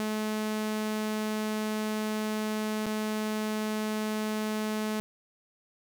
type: tone with dropouts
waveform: sawtooth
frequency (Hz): 215.1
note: A3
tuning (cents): -39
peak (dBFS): -25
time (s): 0-5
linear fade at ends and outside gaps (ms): 0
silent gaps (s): 2.858-2.866
effects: none